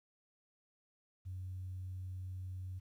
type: tone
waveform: sine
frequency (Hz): 92.5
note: F#2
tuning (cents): 0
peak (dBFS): -40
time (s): 1.25-2.8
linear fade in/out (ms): 20
effects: tanh soft clip ceiling -36 dBFS + 12-bit